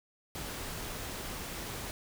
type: noise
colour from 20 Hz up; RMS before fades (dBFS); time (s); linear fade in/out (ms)
pink; -40; 0.35-1.91; 0
effects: none